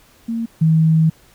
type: tone pair in turn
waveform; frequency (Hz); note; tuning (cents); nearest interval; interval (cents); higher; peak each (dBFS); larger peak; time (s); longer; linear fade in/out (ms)
sine; 229.2 / 159.99; A#3 / D#3; -29 / +49; tritone; 622; first; -19 / -10; second; 0.28-0.46 / 0.61-1.1; second; 10
effects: pink hiss -51 dBFS RMS until 1.34 s